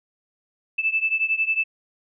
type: beating tone pair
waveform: sine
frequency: 2629 / 2640 Hz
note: E7 / E7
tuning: -5 / +2 cents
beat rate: 11 Hz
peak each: -22 / -24 dBFS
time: 0.78-1.64 s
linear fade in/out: 10 ms
effects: none